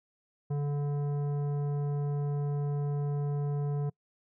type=tone with tanh clipping; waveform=sine; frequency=144.4 Hz; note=D3; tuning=29 cents flat; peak=-30 dBFS; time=0.5-3.9 s; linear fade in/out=10 ms; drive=12 dB; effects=noise-tail reverb RT60 0.1 s tail -26 dB re dry